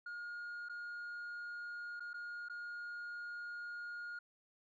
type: tone with dropouts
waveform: sine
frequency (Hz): 1427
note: F6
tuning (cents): +37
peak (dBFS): -40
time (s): 0.06-4.19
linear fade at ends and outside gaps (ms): 5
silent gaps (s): 0.687-0.695 / 1.997-2.004 / 2.133-2.141 / 2.486-2.497
effects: tanh soft clip ceiling -42 dBFS